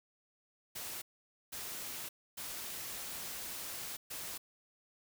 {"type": "noise bursts at uneven times", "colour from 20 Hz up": "white", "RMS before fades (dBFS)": -43, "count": 4, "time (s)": [[0.75, 1.02], [1.52, 2.09], [2.37, 3.97], [4.1, 4.38]], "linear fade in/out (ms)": 10, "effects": []}